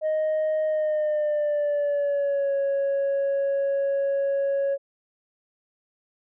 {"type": "tone with pitch glide", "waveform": "sine", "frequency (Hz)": [622.3, 554.4], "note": ["D#5", "C#5"], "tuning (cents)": [0, 0], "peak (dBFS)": -19, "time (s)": [0.01, 4.78], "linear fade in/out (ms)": 50, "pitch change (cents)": -200, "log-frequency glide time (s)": [0.66, 2.53], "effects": ["tanh soft clip ceiling -20 dBFS"]}